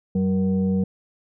sine tone with frequency modulation, 190 Hz, F#3, 46 cents sharp, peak -18 dBFS, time 0.15-0.84 s, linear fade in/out 5 ms, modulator 282 Hz, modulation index 0.58, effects none

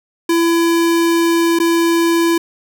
square tone with dropouts, 335.7 Hz, E4, 32 cents sharp, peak -12 dBFS, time 0.29-2.38 s, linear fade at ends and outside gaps 5 ms, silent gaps 1.589-1.599 s, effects none

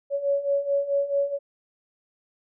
sine beating tone pair, 559 / 563.6 Hz, C#5 / C#5, +14 / +29 cents, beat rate 4.6 Hz, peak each -27 / -23 dBFS, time 0.1-1.39 s, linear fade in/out 50 ms, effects none

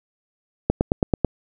click train, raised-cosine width 2 ms, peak -3 dBFS, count 6, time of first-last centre 0.7-1.247 s, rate 9.14 Hz, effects none

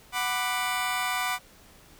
20% pulse chord, B minor, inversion second, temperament just, 740.8 / 987.8 / 1185.3 Hz, F#5 / B5 / D6, +2 / 0 / +16 cents, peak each -26 dBFS, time 0.12-1.39 s, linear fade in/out 50 ms, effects pink hiss -54 dBFS RMS until 1.99 s

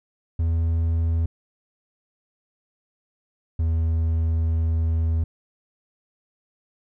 triangle tone pair in turn, 82.41 / 81.37 Hz, E2 / E2, 0 / -22 cents, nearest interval unison, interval 22 cents, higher first, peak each -17 / -17 dBFS, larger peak neither, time 0.39-1.26 / 3.59-5.24 s, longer second, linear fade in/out 5 ms, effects none

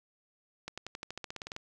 accelerating click train, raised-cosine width 0.2 ms, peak -22 dBFS, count 14, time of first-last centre 0.68-1.564 s, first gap 96 ms, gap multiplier 0.94, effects none

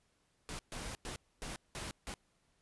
pink noise bursts at uneven times, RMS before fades -43 dBFS, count 6, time 0.49-0.59 / 0.72-0.95 / 1.05-1.16 / 1.42-1.56 / 1.75-1.91 / 2.07-2.14 s, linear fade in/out 0 ms, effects pink hiss -75 dBFS RMS until 2.61 s + resampled to 24000 Hz

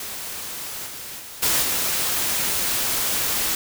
white noise with level steps, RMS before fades -32 / -35 / -38 / -20 / -23 dBFS, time 0-3.55 s, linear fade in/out 2 ms, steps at 0.86 / 1.19 / 1.42 / 1.62 s, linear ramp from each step 10 ms, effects none

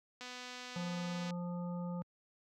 click train, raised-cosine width 0.2 ms, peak -30 dBFS, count 274, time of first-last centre 0.21-1.306 s, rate 249 Hz
harmonic tone, 175.4 Hz, F3, 8 cents sharp, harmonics 1 / 3 / 5 / 7, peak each -37 / -47 / -51 / -54 dBFS, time 0.76-2.02 s, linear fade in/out 0 ms
effects high-pass 100 Hz 12 dB/octave

